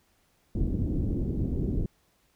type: low-pass noise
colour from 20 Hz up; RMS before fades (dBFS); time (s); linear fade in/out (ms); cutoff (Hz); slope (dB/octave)
pink; -28; 0.55-1.86; 2; 340; 24
effects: pink hiss -68 dBFS RMS until 2.35 s